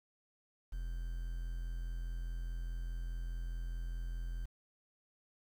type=tone with quantisation; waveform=triangle; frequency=42.41 Hz; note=E1; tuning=50 cents sharp; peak=-35 dBFS; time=0.72-4.46 s; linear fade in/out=10 ms; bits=10; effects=none